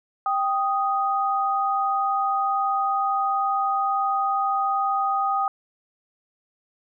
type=tone pair together; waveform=sine; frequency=785.9 / 1244.5 Hz; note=G5 / D#6; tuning=+4 / 0 cents; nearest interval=minor sixth; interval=796 cents; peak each=-23 dBFS; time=0.26-5.48 s; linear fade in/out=2 ms; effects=none